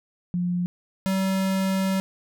sine / square tone pair in turn, 177.1 / 191.31 Hz, F3 / G3, +24 / -42 cents, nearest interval minor second, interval 134 cents, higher second, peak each -22 dBFS, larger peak neither, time 0.34-0.66 / 1.06-2 s, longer second, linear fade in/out 0 ms, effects none

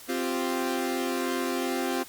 sawtooth chord, C suspended fourth, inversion none, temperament equal, 261.6 / 349.2 / 392 Hz, C4 / F4 / G4, 0 / 0 / 0 cents, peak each -26 / -27 / -30 dBFS, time 0.08-2.04 s, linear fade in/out 20 ms, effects white hiss -47 dBFS RMS until 2.08 s + Opus 48 kbps

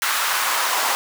pink noise with high-pass filter sweep, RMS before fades -21 dBFS, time 0.02-0.95 s, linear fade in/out 0 ms, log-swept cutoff 1300 to 850 Hz, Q 1.9, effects none

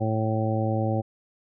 harmonic tone, 110 Hz, A2, in tune, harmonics 1 / 2 / 3 / 4 / 5 / 6 / 7, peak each -25 / -30 / -31 / -37 / -30 / -41 / -32 dBFS, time 0-1.02 s, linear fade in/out 20 ms, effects none

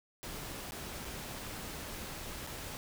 pink noise with dropouts, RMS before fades -43 dBFS, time 0.23-2.77 s, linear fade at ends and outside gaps 0 ms, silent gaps 0.709-0.72 / 1.047-1.051 / 2.466-2.472 s, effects none

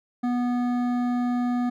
triangle tone with hard clipping, 244.8 Hz, B3, 15 cents flat, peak -24 dBFS, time 0.23-1.7 s, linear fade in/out 10 ms, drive 15 dB, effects none

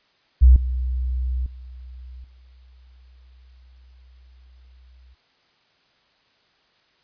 sine tone with level steps, 62.8 Hz, B1, 30 cents sharp, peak -7 / -21 / -36 / -47 dBFS, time 0.41-5.15 s, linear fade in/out 20 ms, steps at 0.56 / 1.46 / 2.24 s, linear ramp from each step 2 ms, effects white hiss -62 dBFS RMS until 7.03 s + resampled to 11025 Hz

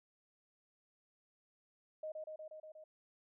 sine tone with echo, 622.3 Hz, D#5, in tune, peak -40 dBFS, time 2.03-2.12 s, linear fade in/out 5 ms, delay 120 ms, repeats 6, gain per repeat -2 dB, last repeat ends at 2.84 s, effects none

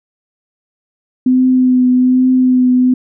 sine tone with vibrato, 254 Hz, B3, 49 cents sharp, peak -7 dBFS, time 1.26-2.94 s, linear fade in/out 5 ms, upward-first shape triangle, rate 1.2 Hz, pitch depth 22 cents each way, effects none

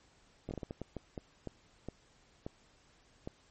slowing click train, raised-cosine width 2 ms, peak -26 dBFS, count 13, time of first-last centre 0.49-3.275 s, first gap 20 ms, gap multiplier 1.4, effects pink hiss -66 dBFS RMS until 3.5 s + MP3 32 kbps

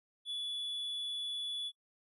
triangle tone, 3428 Hz, A7, 46 cents flat, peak -35 dBFS, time 0.25-1.72 s, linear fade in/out 50 ms, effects noise-tail reverb RT60 0.1 s tail -23 dB re dry + resampled to 32000 Hz

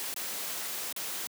white noise with dropouts, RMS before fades -36 dBFS, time 0-1.27 s, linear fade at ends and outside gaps 0 ms, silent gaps 0.14-0.163 / 0.925-0.963 s, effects high-pass 200 Hz 12 dB/octave

